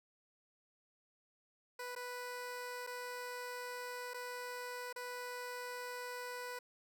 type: tone with dropouts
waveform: 15% pulse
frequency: 493.5 Hz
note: B4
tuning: 1 cent flat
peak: -36 dBFS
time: 1.79-6.59 s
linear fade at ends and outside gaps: 5 ms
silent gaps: 1.952-1.961 / 2.867-2.872 / 4.136-4.142 / 4.928-4.96 s
effects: none